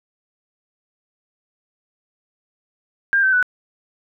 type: tone with pitch steps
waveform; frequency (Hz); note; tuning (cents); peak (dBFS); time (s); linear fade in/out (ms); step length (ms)
sine; 1600 / 1542.8 / 1487.7; G6 / G6 / F#6; +35 / -28 / +9; -13; 3.13-3.427; 0; 99
effects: none